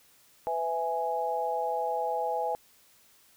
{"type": "chord", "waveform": "sine", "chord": "E major", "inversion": "second", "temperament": "equal with one note detuned", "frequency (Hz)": [500.2, 659.3, 830.6], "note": ["B4", "E5", "G#5"], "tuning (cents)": [22, 0, 0], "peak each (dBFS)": [-33, -33, -30], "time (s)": [0.47, 2.55], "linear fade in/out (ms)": 0, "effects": ["white hiss -61 dBFS RMS until 3.36 s"]}